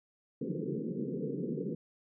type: band-pass noise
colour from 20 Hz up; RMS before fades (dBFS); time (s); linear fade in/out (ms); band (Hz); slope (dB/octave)
pink; -36; 0.41-1.75; 5; 140 to 490; 96
effects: none

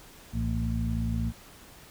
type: harmonic tone with a mistuned harmonic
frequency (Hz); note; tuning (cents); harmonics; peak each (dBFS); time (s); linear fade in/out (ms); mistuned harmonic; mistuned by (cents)
57; A#1; -38; 1 / 2 / 3 / 4; -30 / -31 / -36 / -32; 0.32-1.33; 50; 1; +140
effects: pink hiss -51 dBFS RMS until 1.9 s

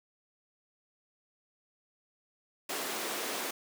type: high-pass noise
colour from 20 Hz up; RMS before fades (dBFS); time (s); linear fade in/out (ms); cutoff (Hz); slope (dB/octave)
pink; -36; 2.69-3.51; 5; 270; 24
effects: none

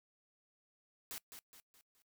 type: noise with echo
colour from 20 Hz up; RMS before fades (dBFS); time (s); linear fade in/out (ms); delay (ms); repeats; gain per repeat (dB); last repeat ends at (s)
white; -45; 1.11-1.18; 0; 210; 4; -7; 2.02
effects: noise-tail reverb RT60 0.1 s tail -22 dB re dry

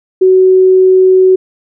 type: tone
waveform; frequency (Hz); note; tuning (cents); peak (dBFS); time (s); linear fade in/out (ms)
sine; 374.1; F#4; +19; -3; 0.21-1.36; 10
effects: none

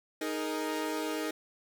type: chord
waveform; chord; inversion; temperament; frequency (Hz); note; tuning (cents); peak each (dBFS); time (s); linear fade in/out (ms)
sawtooth; D# suspended fourth; none; equal with one note detuned; 311.1 / 417.2 / 466.2; D#4 / G#4 / A#4; 0 / +8 / 0; -30 / -35 / -34; 0.21-1.31; 5
effects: none

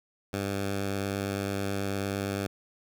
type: tone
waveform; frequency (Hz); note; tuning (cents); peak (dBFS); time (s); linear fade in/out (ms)
10% pulse; 99; G2; +18; -21; 0.33-2.47; 5
effects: none

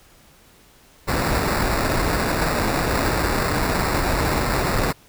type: noise with sample-and-hold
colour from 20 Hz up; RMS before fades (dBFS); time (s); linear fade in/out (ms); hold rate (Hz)
pink; -21; 1.07-4.93; 20; 3150
effects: pink hiss -52 dBFS RMS until 5.08 s

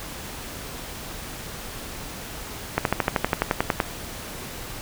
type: slowing click train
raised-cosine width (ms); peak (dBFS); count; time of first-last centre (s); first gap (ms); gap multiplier
0.5; -4; 13; 2.78-3.802; 72; 1.03
effects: pink hiss -36 dBFS RMS until 4.81 s

